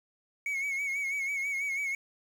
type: tone with vibrato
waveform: triangle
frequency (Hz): 2217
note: C#7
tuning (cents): 0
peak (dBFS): -28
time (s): 0.46-1.95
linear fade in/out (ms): 2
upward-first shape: sine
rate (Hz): 6.1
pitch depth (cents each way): 56
effects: 9-bit